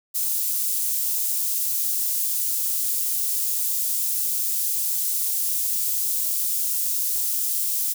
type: high-pass noise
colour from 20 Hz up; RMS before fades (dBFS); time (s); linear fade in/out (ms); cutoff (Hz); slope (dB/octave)
white; -24; 0.14-7.94; 20; 7900; 12
effects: none